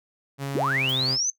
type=tone with pitch glide; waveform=sawtooth; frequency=138.59 to 130.81 Hz; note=C#3 to C3; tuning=0 to 0 cents; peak=-24 dBFS; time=0.38-1.18 s; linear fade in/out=50 ms; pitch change=-100 cents; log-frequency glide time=0.58-0.92 s
type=linear sweep; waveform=sine; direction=up; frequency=211.2 to 6320 Hz; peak=-22 dBFS; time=0.55-1.3 s; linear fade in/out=2 ms
type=noise with exponential decay; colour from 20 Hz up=violet; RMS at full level=-35 dBFS; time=0.89-1.07 s; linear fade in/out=1 ms; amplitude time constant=38 ms
effects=noise-tail reverb RT60 0.1 s tail -17 dB re dry